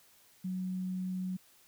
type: tone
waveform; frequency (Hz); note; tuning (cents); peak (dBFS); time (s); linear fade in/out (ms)
sine; 185; F#3; 0; -33; 0.44-1.37; 10
effects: white hiss -63 dBFS RMS until 1.67 s